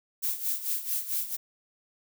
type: noise with tremolo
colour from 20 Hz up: violet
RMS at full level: -28 dBFS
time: 0.22-1.37 s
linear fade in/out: 20 ms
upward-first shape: sine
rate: 4.5 Hz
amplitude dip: 75%
effects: none